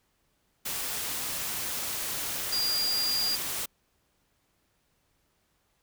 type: tone in noise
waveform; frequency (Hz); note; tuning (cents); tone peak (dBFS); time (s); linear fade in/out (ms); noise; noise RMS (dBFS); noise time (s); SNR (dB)
sine; 4806; D8; +39; -26; 2.52-3.36; 10; white; -33; 0.65-3.66; +4
effects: pink hiss -72 dBFS RMS until 5.82 s